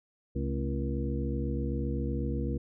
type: harmonic tone with a mistuned harmonic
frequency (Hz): 67.9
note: C#2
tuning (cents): -35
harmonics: 1 / 2 / 3 / 4 / 5 / 7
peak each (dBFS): -32 / -35 / -37 / -38 / -39 / -40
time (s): 0.35-2.58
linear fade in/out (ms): 10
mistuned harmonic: 3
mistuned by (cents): +120
effects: none